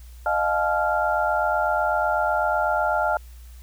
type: tone cluster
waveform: sine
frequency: 617 / 705 / 859 / 1389 Hz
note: D#5 / F5 / A5 / F6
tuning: -15 / +16 / -42 / -10 cents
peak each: -25 dBFS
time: 0.26-3.17 s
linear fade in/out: 2 ms
effects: added 60 Hz sine -40 dBFS peak until 3.62 s + white hiss -55 dBFS RMS until 3.62 s